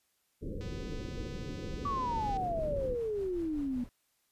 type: low-pass noise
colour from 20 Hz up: pink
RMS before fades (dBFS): -39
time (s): 0.41-2.96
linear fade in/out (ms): 20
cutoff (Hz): 540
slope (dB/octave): 96
type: click train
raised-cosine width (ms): 0.2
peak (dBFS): -35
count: 441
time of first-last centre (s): 0.61-2.37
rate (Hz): 250
type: exponential sweep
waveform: sine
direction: down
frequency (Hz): 1163 to 239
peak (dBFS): -31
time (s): 1.85-3.84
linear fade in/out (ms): 5
type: noise with tremolo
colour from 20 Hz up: brown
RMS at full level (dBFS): -44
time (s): 2.21-3.89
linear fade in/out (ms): 0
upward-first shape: triangle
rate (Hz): 5.2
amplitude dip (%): 65
effects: white hiss -75 dBFS RMS until 4.31 s + resampled to 32000 Hz